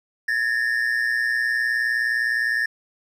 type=tone pair together; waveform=triangle; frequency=1696.4 / 1816 Hz; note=G#6 / A#6; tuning=+36 / -46 cents; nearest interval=minor second; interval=118 cents; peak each=-22 / -20 dBFS; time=0.28-2.66 s; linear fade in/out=5 ms; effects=none